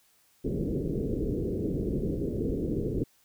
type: low-pass noise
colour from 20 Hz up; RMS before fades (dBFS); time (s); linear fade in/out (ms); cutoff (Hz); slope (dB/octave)
white; -30; 0.44-3.04; 10; 450; 48
effects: white hiss -65 dBFS RMS until 3.24 s